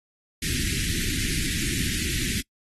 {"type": "band-stop noise", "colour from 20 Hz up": "pink", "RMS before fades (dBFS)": -27, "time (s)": [0.42, 2.41], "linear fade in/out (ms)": 5, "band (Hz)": [350, 1700], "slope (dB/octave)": 48, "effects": ["noise-tail reverb RT60 0.1 s tail -23 dB re dry", "AAC 32 kbps"]}